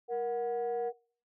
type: tone pair together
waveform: sine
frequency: 470 / 736.2 Hz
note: A#4 / F#5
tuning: +14 / -9 cents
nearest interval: minor sixth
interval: 777 cents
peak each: -30 / -34 dBFS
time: 0.08-0.93 s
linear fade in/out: 50 ms
effects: noise-tail reverb RT60 0.5 s tail -26 dB re dry + tanh soft clip ceiling -26 dBFS